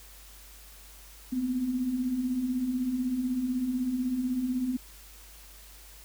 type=beating tone pair; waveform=sine; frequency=238.5 / 254.5 Hz; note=A#3 / C4; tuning=+40 / -48 cents; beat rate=16 Hz; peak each=-36 / -27 dBFS; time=1.32-4.77 s; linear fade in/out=10 ms; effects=added 50 Hz sine -51 dBFS peak until 6.04 s + white hiss -52 dBFS RMS until 6.04 s